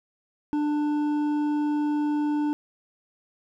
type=tone with hard clipping; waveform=sine; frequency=296.6 Hz; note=D4; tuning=17 cents sharp; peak=-24 dBFS; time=0.53-2.53 s; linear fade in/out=0 ms; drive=7 dB; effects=none